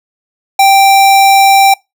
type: tone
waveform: square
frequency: 784 Hz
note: G5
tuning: in tune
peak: -4 dBFS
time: 0.59-1.74 s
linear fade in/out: 5 ms
effects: noise-tail reverb RT60 0.2 s tail -24 dB re dry